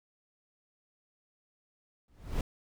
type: noise with exponential growth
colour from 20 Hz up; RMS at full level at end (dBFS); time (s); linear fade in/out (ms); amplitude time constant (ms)
brown; -27; 2.08-2.41; 2; 70
effects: none